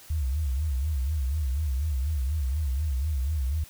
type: tone with vibrato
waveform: sine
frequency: 70.9 Hz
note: C#2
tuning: 40 cents sharp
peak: -24 dBFS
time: 0.1-3.64 s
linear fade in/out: 5 ms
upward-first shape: sine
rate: 4.1 Hz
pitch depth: 200 cents each way
effects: white hiss -50 dBFS RMS until 3.69 s